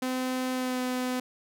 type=tone with pitch glide; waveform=sawtooth; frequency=256.3 to 252.6 Hz; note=C4 to B3; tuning=-36 to +39 cents; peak=-24 dBFS; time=0.02-1.2 s; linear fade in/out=5 ms; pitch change=-25 cents; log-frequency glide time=0.53-0.8 s; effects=none